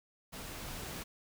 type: noise with level ramp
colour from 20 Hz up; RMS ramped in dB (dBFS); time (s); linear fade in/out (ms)
pink; -45 to -42; 0.32-1.04; 20
effects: none